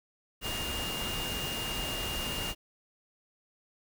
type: tone in noise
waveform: sine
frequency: 2826 Hz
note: F7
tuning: 20 cents sharp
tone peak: -36 dBFS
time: 0.41-2.55 s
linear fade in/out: 50 ms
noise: pink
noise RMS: -36 dBFS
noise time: 0.41-2.55 s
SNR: -3 dB
effects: none